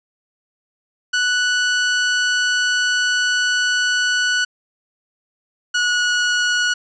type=tone pair in turn; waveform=sawtooth; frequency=1480 / 1461.3 Hz; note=F#6 / F#6; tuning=0 / -22 cents; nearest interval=unison; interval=22 cents; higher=first; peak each=-12 dBFS; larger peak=neither; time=1.13-4.45 / 5.74-6.74 s; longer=first; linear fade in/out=10 ms; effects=resampled to 16000 Hz + 9-bit